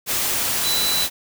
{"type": "tone in noise", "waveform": "sine", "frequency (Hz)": 3976, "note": "B7", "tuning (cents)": 11, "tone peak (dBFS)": -21, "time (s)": [0.62, 1.08], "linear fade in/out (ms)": 50, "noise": "white", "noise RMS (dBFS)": -22, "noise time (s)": [0.06, 1.1], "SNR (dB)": -2, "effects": []}